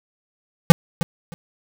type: tone with echo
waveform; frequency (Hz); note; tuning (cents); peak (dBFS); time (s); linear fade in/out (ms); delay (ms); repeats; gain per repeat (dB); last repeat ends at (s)
square; 168.4; E3; +37; -3; 0.7-0.72; 0; 310; 2; -15; 1.34
effects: none